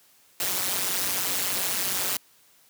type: noise with amplitude modulation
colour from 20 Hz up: white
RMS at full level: -23 dBFS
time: 0.4-2.17 s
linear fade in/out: 2 ms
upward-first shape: sine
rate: 187 Hz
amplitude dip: 95%
effects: white hiss -59 dBFS RMS until 2.69 s + high-pass 100 Hz 12 dB/octave

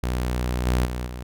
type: tone with level steps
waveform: sawtooth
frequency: 61.6 Hz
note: B1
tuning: 4 cents flat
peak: -19 / -15 / -23 / -28 dBFS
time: 0.03-1.23 s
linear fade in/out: 5 ms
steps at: 0.66 / 0.85 / 1.06 s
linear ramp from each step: 5 ms
effects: none

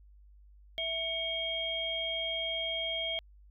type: tone cluster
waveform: sine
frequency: 658 / 2233 / 3230 Hz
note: E5 / C#7 / G#7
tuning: -3 / +12 / -49 cents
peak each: -38 / -39 / -33 dBFS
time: 0.78-3.19 s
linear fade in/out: 0 ms
effects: added 50 Hz sine -54 dBFS peak until 3.5 s

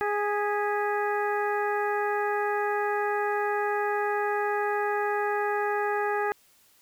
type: harmonic tone with a mistuned harmonic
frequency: 413.7 Hz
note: G#4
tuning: 7 cents flat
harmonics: 1 / 2 / 3 / 4 / 5 / 6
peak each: -28 / -29 / -34 / -33 / -38 / -46 dBFS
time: 0.01-6.32 s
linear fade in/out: 0 ms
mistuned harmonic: 5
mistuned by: -86 cents
effects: white hiss -61 dBFS RMS until 6.81 s

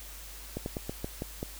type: slowing click train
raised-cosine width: 2 ms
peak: -20 dBFS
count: 7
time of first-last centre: 0.57-1.429 s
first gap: 91 ms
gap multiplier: 1.18
effects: added 50 Hz sine -46 dBFS peak until 1.59 s + white hiss -47 dBFS RMS until 1.59 s

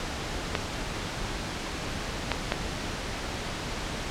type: clicks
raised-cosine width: 0.3 ms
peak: -8 dBFS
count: 3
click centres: 0.552 / 2.317 / 2.521 s
effects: pink hiss -33 dBFS RMS until 4.1 s + low-pass 6000 Hz 12 dB/octave

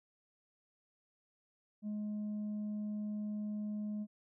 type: tone with tanh clipping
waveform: sine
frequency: 210 Hz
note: G#3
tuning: 19 cents sharp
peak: -37 dBFS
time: 1.82-4.07 s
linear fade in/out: 50 ms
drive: 2 dB
effects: none

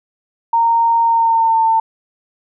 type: tone with pitch glide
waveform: sine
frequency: 924 to 898.2 Hz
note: A#5 to A5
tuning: -16 to +35 cents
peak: -10 dBFS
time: 0.53-1.8 s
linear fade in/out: 5 ms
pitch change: -49 cents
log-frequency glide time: 1.02-1.65 s
effects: none

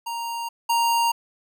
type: tone pair in turn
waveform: square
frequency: 932.3 / 932.3 Hz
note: A#5 / A#5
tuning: 0 / 0 cents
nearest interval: unison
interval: 0 cents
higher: neither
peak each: -28 / -19 dBFS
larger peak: second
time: 0.06-0.49 / 0.69-1.12 s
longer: neither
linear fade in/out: 10 ms
effects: none

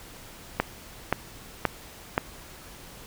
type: click train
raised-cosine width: 0.5 ms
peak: -6 dBFS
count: 4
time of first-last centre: 0.6-2.179 s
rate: 1.9 Hz
effects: pink hiss -46 dBFS RMS until 3.06 s

